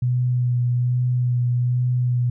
sine tone with vibrato, 123.47 Hz, B2, in tune, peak -17 dBFS, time 0.02-2.3 s, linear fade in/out 5 ms, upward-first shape sine, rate 1.2 Hz, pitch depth 17 cents each way, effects none

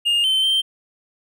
triangle tone with pitch steps, 2829 / 3085 / 3134 Hz, F7 / G7 / G7, +22 / -28 / -1 cents, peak -14 dBFS, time 0.05-0.62 s, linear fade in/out 20 ms, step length 190 ms, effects none

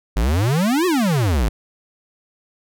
square exponential two-way sweep, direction up then down, 48.59 to 380.4 to 48.59 Hz, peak -16 dBFS, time 0.16-1.49 s, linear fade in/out 10 ms, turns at 0.86 s, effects none

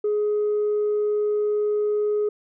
sine tone, 418.9 Hz, G#4, 15 cents sharp, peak -18 dBFS, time 0.04-2.29 s, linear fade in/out 5 ms, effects tanh soft clip ceiling -17 dBFS

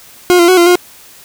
40% pulse tone with pitch steps, 357.7 / 343.6 / 369.7 / 344.6 / 356.2 Hz, F4 / F4 / F#4 / F4 / F4, +41 / -28 / -1 / -23 / +34 cents, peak -4 dBFS, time 0.3-0.755 s, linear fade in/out 0 ms, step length 91 ms, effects white hiss -39 dBFS RMS until 1.24 s

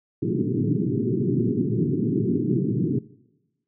pink band-pass noise, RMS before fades -23 dBFS, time 0.22-2.99 s, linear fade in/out 10 ms, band 110 to 410 Hz, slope 96 dB/octave, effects noise-tail reverb RT60 1.0 s tail -21 dB re dry

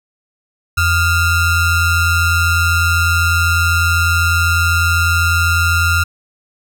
square ring-modulated tone, 660 Hz, E5, 2 cents sharp, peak -9 dBFS, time 0.77-6.04 s, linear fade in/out 10 ms, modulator 744 Hz, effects none

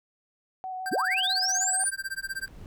sine tone with vibrato, 747 Hz, F#5, 16 cents sharp, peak -32 dBFS, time 0.64-1.84 s, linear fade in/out 0 ms, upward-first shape square, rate 6.2 Hz, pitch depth 12 cents each way
square tone with tremolo, 1573 Hz, G6, 6 cents sharp, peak -29 dBFS, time 0.86-2.48 s, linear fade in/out 0 ms, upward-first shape sine, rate 16 Hz, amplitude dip 100%
sine linear sweep, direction up, 120 to 9720 Hz, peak -24 dBFS, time 0.91-1.91 s, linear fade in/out 20 ms
brown noise with exponential growth, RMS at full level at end -42 dBFS, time 1.32-2.66 s, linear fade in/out 1 ms, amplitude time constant 290 ms
effects none

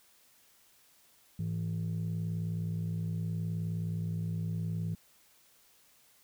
sine tone pair together, 105.6 / 164.84 Hz, G#2 / E3, +29 / 0 cents, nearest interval minor sixth, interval 771 cents, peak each -33 / -32 dBFS, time 1.39-4.95 s, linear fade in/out 5 ms, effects tanh soft clip ceiling -28 dBFS + white hiss -64 dBFS RMS until 6.23 s

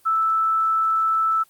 sine tone, 1317 Hz, E6, 2 cents flat, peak -17 dBFS, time 0.05-1.44 s, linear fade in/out 20 ms, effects white hiss -57 dBFS RMS until 1.49 s + Opus 32 kbps

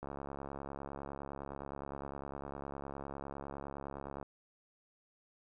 click train, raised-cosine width 1 ms, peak -29 dBFS, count 294, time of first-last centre 0.03-4.228 s, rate 69.8 Hz, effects none

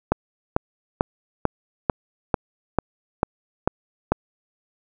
click train, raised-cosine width 1 ms, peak -3 dBFS, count 10, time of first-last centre 0.12-4.12 s, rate 2.25 Hz, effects none

